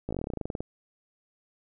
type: slowing click train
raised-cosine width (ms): 2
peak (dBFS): -19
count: 17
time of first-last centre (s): 0.09-0.606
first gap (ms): 17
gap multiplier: 1.08
effects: none